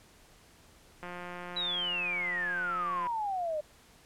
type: click train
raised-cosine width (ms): 0.5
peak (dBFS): -27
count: 362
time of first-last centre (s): 1.03-3.07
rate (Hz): 177
type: exponential sweep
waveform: sine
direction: down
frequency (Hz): 3969 to 591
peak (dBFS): -30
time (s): 1.56-3.61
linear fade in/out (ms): 10
effects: pink hiss -59 dBFS RMS until 4.05 s + low-pass 12000 Hz 12 dB/octave